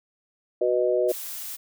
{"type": "chord", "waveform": "sine", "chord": "B major", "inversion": "second", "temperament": "equal with one note detuned", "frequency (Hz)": [370, 493.9, 618.7], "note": ["F#4", "B4", "D#5"], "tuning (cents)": [0, 0, -10], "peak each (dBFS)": -24, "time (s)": [0.61, 1.12], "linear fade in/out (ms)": 5}
{"type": "noise", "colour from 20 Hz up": "blue", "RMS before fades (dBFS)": -35, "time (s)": [1.08, 1.57], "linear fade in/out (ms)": 20}
{"effects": []}